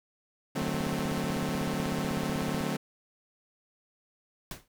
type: chord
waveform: sawtooth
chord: D dominant seventh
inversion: none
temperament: equal with one note detuned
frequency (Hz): 150.53 / 185 / 220 / 261.6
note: D3 / F#3 / A3 / C4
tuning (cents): +43 / 0 / 0 / 0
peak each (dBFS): -31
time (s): 0.55-2.77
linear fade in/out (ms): 10
type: click train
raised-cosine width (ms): 5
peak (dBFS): -28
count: 33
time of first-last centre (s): 0.62-2.608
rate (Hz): 16.1
type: noise with exponential decay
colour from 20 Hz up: pink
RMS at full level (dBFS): -35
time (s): 4.51-4.68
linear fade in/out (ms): 2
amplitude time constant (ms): 35
effects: none